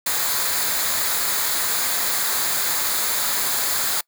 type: noise with comb filter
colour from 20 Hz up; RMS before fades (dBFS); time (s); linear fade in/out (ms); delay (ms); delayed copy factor
white; -22; 0.06-4.01; 5; 0.35; -0.55
effects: noise-tail reverb RT60 0.1 s tail -25 dB re dry